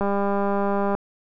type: click train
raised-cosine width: 1 ms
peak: -11 dBFS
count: 189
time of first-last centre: 0.01-0.95 s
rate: 200 Hz
effects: none